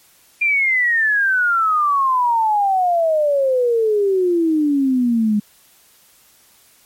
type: exponential sweep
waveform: sine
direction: down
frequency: 2410 to 204.9 Hz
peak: -13 dBFS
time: 0.41-5.4 s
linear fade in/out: 10 ms
effects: white hiss -52 dBFS RMS until 6.85 s + MP3 64 kbps